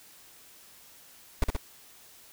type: noise with echo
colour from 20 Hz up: brown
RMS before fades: -22 dBFS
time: 1.42-1.44 s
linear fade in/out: 2 ms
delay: 63 ms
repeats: 2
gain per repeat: -3 dB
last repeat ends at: 1.566 s
effects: white hiss -54 dBFS RMS until 2.32 s